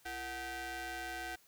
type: ring-modulated tone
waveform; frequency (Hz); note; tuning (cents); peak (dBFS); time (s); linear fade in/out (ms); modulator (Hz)
sawtooth; 401; G4; +39; -33; 0.05-1.36; 10; 1140
effects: white hiss -66 dBFS RMS until 1.47 s